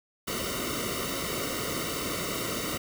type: noise with comb filter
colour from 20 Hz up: pink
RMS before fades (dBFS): -32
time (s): 0.27-2.78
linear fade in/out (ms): 10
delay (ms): 1.2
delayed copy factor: -1
effects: none